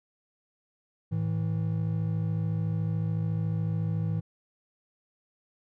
triangle tone pair together, 108.1 / 161.97 Hz, A2 / E3, -30 / -30 cents, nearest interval perfect fifth, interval 700 cents, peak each -27 dBFS, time 1.11-4.21 s, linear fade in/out 20 ms, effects none

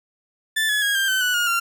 30% pulse tone with pitch steps, 1760 / 1700 / 1642.1 / 1586.2 / 1532.2 / 1480 / 1429.6 / 1380.9 Hz, A6 / G#6 / G#6 / G6 / G6 / F#6 / F6 / F6, 0 / +40 / -20 / +20 / -40 / 0 / +40 / -20 cents, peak -16 dBFS, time 0.56-1.6 s, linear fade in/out 10 ms, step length 130 ms, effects none

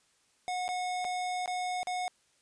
square tone with dropouts, 728 Hz, F#5, 28 cents flat, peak -32 dBFS, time 0.48-2.08 s, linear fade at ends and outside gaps 0 ms, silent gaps 0.68-0.689 / 1.045-1.05 / 1.459-1.477 / 1.831-1.871 s, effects white hiss -69 dBFS RMS until 2.41 s + resampled to 22050 Hz

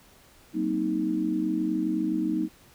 sine tone cluster, 189.6 / 234.3 / 262 / 313.5 Hz, F#3 / A#3 / C4 / D#4, +43 / +9 / +2 / +13 cents, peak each -32 / -31 / -34 / -26 dBFS, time 0.53-2.49 s, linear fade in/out 50 ms, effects pink hiss -56 dBFS RMS until 2.74 s

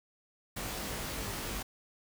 pink noise with comb filter, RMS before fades -38 dBFS, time 0.56-1.63 s, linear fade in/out 10 ms, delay 20 ms, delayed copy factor +0.9, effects none

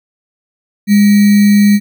sine tone with sample-and-hold, 204.7 Hz, G#3, 25 cents flat, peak -4 dBFS, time 0.87-1.8 s, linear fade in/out 50 ms, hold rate 2100 Hz, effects none

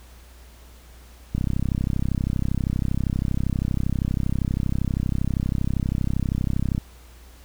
click train, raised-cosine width 5 ms, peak -11 dBFS, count 178, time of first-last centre 1.35-6.779 s, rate 32.6 Hz, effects added 60 Hz sine -45 dBFS peak until 7.44 s + pink hiss -52 dBFS RMS until 7.44 s

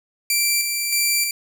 10% pulse tone with tremolo, 2349 Hz, D7, in tune, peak -8 dBFS, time 0.3-1.31 s, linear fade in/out 2 ms, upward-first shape square, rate 1.6 Hz, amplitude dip 40%, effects none

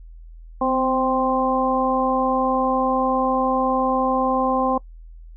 harmonic tone with a mistuned harmonic, 261.6 Hz, C4, in tune, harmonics 1 / 2 / 3 / 4, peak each -23 / -23 / -23 / -23 dBFS, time 0.61-4.78 s, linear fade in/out 5 ms, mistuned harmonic 1, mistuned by -28 cents, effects noise-tail reverb RT60 0.1 s tail -22 dB re dry + added 41 Hz sine -38 dBFS peak until 5.36 s

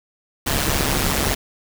pink noise with amplitude modulation, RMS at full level -17 dBFS, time 0.46-1.35 s, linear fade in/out 10 ms, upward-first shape sine, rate 141 Hz, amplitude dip 75%, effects none

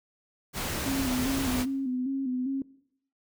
pink noise, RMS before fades -32 dBFS, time 0.53-1.66 s, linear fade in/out 50 ms
sine tone with vibrato, 261.6 Hz, C4, in tune, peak -27 dBFS, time 0.86-2.62 s, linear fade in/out 2 ms, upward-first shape square, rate 2.5 Hz, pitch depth 60 cents each way
effects noise-tail reverb RT60 0.7 s tail -20 dB re dry

